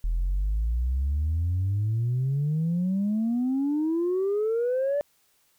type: exponential sweep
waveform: sine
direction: up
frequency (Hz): 40 to 587.3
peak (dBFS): -21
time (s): 0.04-5.01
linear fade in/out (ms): 0
effects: tanh soft clip ceiling -20 dBFS + white hiss -66 dBFS RMS until 5.58 s